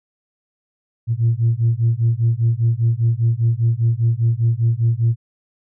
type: beating tone pair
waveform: sine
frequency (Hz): 113.4 / 118.4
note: A#2 / A#2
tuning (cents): -47 / +27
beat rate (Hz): 5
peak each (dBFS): -16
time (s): 1.07-5.16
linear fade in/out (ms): 50
effects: tanh soft clip ceiling -9 dBFS